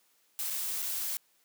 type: noise with dropouts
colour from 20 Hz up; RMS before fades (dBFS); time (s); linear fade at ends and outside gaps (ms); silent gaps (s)
blue; -34; 0.39-1.17; 0; 0.501-0.505 / 0.821-0.825
effects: white hiss -69 dBFS RMS until 1.44 s + high-pass 200 Hz 12 dB/octave

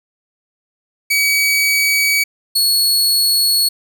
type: tone pair in turn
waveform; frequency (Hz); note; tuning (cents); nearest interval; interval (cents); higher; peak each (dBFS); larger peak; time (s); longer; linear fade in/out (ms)
sawtooth; 2272 / 4364; C#7 / C#8; +42 / -28; major seventh; 1130; second; -9; neither; 1.1-2.24 / 2.55-3.69; neither; 10
effects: none

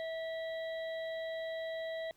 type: harmonic tone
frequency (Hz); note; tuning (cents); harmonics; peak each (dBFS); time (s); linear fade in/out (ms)
650; E5; -24; 1 / 3 / 5 / 6; -37 / -46 / -54 / -52; 0-2.11; 0
effects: pink hiss -69 dBFS RMS until 2.16 s

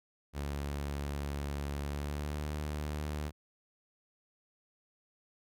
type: tone with pitch glide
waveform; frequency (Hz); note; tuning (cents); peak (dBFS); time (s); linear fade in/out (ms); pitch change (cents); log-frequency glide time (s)
sawtooth; 71.4 to 74.82; D2 to D2; -48 to +33; -31; 0.33-3.32; 50; +81; 1.82-2.47
effects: none

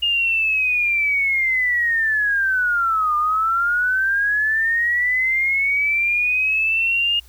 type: linear two-way sweep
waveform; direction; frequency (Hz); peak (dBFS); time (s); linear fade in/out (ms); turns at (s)
sine; down then up; 2847 to 1200 to 2847; -16; 0.02-7.2; 10; 3.16
effects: added 60 Hz sine -45 dBFS peak until 7.28 s + white hiss -53 dBFS RMS until 7.28 s

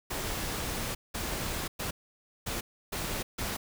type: noise bursts at uneven times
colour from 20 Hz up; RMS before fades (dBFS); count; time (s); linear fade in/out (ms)
pink; -34; 6; 0.1-0.95 / 1.14-1.68 / 1.79-1.91 / 2.46-2.61 / 2.92-3.23 / 3.38-3.57; 10
effects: none

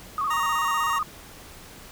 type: tone with vibrato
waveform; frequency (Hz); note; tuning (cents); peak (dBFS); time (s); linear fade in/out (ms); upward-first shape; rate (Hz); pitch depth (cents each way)
sine; 1174.7; D6; 0; -23; 0.18-1.03; 2; square; 16; 96
type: tone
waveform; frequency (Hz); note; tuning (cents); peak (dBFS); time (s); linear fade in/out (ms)
20% pulse; 932.3; A#5; 0; -22; 0.3-0.99; 10
effects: pink hiss -45 dBFS RMS until 1.91 s

